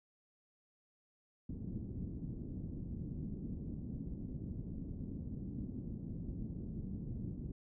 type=low-pass noise; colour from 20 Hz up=white; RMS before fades=-43 dBFS; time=1.49-7.52 s; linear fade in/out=5 ms; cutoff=250 Hz; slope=24 dB/octave; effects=none